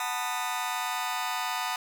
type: chord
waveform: sawtooth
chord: B dominant seventh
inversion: second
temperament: just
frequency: 740.8 / 889 / 987.8 / 1234.7 Hz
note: F#5 / A5 / B5 / D#6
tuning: +2 / +18 / 0 / -14 cents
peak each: -31 dBFS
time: 0-1.76 s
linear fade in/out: 2 ms
effects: none